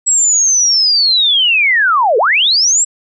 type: linear two-way sweep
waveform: sine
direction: down then up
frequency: 7800 to 410 to 7800 Hz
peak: -8 dBFS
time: 0.06-2.85 s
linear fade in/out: 20 ms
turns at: 2.18 s
effects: none